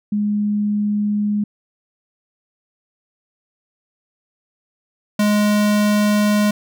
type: tone pair in turn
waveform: sine / square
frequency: 207.7 / 208.5 Hz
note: G#3 / G#3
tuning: 0 / +7 cents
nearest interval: unison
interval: 7 cents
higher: second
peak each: -16 / -14 dBFS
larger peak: second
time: 0.12-1.44 / 5.19-6.51 s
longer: neither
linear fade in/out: 5 ms
effects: none